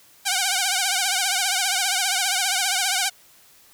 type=tone with vibrato; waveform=5% pulse; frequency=759 Hz; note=F#5; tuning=44 cents sharp; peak=-8 dBFS; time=0.25-3.1 s; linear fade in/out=20 ms; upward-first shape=triangle; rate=15 Hz; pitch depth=120 cents each way; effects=white hiss -53 dBFS RMS until 3.73 s